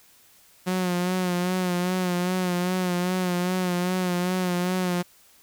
sawtooth tone with vibrato, 180.8 Hz, F#3, 40 cents flat, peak -19 dBFS, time 0.66-5.03 s, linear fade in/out 20 ms, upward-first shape sine, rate 2.5 Hz, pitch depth 42 cents each way, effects white hiss -56 dBFS RMS until 5.42 s

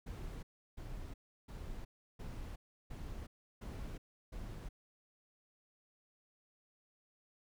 brown noise bursts, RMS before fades -45 dBFS, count 7, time 0.06-4.69 s, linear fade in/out 10 ms, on 370 ms, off 340 ms, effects none

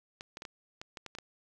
clicks, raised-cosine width 0.2 ms, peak -25 dBFS, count 9, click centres 0.209 / 0.371 / 0.421 / 0.452 / 0.815 / 0.972 / 1.063 / 1.151 / 1.186 s, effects none

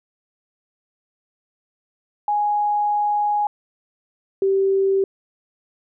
sine tone pair in turn, 830.6 / 388.4 Hz, G#5 / G4, 0 / -16 cents, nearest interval octave + minor second, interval 1316 cents, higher first, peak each -17 / -15 dBFS, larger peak second, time 2.28-3.47 / 4.42-5.04 s, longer first, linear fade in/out 2 ms, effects none

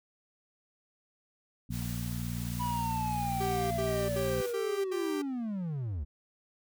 harmonic tone, 59 Hz, A#1, 22 cents sharp, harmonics 1 / 2 / 3 / 4, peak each -40 / -36 / -38 / -41 dBFS, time 1.69-4.42 s, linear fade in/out 10 ms
white noise with tremolo, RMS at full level -44 dBFS, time 1.7-4.55 s, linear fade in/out 50 ms, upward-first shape triangle, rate 1.3 Hz, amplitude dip 25%
triangle linear sweep, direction down, 987.8 to 64.3 Hz, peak -30 dBFS, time 2.59-6.05 s, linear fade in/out 20 ms
45% pulse tone bursts, 392 Hz, G4, in tune, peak -33 dBFS, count 5, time 3.4-5.222 s, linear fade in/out 10 ms, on 310 ms, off 68 ms
effects none

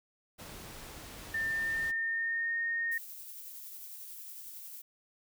pink noise, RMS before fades -47 dBFS, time 0.38-1.92 s, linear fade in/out 20 ms
sine tone with pitch glide, 1794 to 1845.5 Hz, A6 to A#6, +33 to -18 cents, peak -30 dBFS, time 1.34-2.98 s, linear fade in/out 5 ms, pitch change +49 cents, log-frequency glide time 1.51-2.56 s
violet noise with tremolo, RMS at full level -45 dBFS, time 2.91-4.82 s, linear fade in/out 10 ms, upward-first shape triangle, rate 11 Hz, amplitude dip 30%
effects none

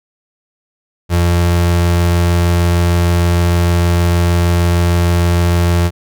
35% pulse tone, 86.5 Hz, F2, 16 cents flat, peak -8 dBFS, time 1.09-5.91 s, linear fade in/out 50 ms, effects none

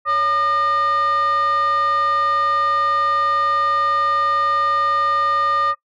sine tone with frequency modulation, 1211 Hz, D#6, 47 cents flat, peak -13 dBFS, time 0.05-5.75 s, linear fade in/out 50 ms, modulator 651 Hz, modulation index 0.44, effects noise-tail reverb RT60 0.1 s tail -18 dB re dry + tanh soft clip ceiling -14 dBFS

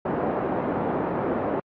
pink band-pass noise, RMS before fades -26 dBFS, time 0.05-1.6 s, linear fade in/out 5 ms, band 240 to 840 Hz, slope 12 dB/octave, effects low-pass 2000 Hz 12 dB/octave + AAC 48 kbps

